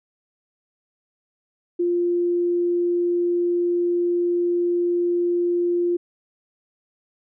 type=tone; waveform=sine; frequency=349.2 Hz; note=F4; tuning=in tune; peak=-18 dBFS; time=1.79-5.97 s; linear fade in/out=10 ms; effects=none